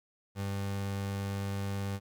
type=tone; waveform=30% pulse; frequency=99 Hz; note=G2; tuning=18 cents sharp; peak=-30 dBFS; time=0.35-2 s; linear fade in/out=50 ms; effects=12-bit